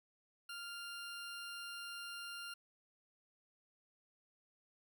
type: tone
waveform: 20% pulse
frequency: 1396.9 Hz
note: F6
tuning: in tune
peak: -40 dBFS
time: 0.49-2.54 s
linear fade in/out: 5 ms
effects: none